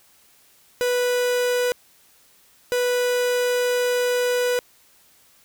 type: tone pair in turn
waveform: 45% pulse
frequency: 492.7 / 492.7 Hz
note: B4 / B4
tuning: -4 / -4 cents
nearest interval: unison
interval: 0 cents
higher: neither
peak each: -19 dBFS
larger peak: neither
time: 0.81-1.72 / 2.72-4.59 s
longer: second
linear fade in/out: 0 ms
effects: white hiss -56 dBFS RMS until 5.44 s